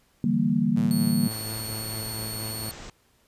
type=chord; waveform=sine; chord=E half-diminished seventh; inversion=third; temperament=equal; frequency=146.83 / 164.81 / 196 / 233.1 Hz; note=D3 / E3 / G3 / Bb3; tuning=0 / 0 / 0 / 0 cents; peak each=-29 / -28 / -25 / -23 dBFS; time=0.24-1.28 s; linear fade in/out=2 ms
type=tone with tremolo; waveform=sawtooth; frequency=110 Hz; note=A2; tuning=in tune; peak=-29 dBFS; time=0.76-2.7 s; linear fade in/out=10 ms; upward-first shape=sine; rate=4.3 Hz; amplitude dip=30%
type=tone; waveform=5% pulse; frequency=4386 Hz; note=C#8; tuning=19 cents flat; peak=-25 dBFS; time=0.91-2.71 s; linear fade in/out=0 ms
type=low-pass noise; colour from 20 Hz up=pink; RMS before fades=-42 dBFS; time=1.31-2.9 s; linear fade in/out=2 ms; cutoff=8100 Hz; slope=96 dB/octave
effects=pink hiss -64 dBFS RMS until 3.27 s + resampled to 32000 Hz